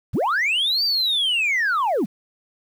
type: linear two-way sweep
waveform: sine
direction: up then down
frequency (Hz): 40 to 4737 to 154.8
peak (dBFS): -16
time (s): 0.13-2.06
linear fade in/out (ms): 20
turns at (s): 0.84
effects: tanh soft clip ceiling -16 dBFS + 8-bit